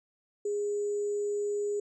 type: tone with sample-and-hold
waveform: sine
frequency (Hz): 411.6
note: G#4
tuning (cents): -16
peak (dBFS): -28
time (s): 0.45-1.8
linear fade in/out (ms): 5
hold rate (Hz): 7350
effects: resampled to 22050 Hz